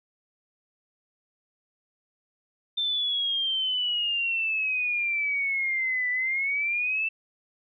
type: exponential two-way sweep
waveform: sine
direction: down then up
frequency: 3583 to 1975.5 to 2666 Hz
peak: -24 dBFS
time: 2.77-7.09 s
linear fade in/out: 10 ms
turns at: 6.1 s
effects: none